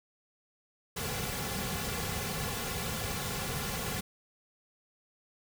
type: noise with comb filter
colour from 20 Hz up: pink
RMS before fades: -35 dBFS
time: 0.96-4.01 s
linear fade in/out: 10 ms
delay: 3.2 ms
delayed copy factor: -0.75
effects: none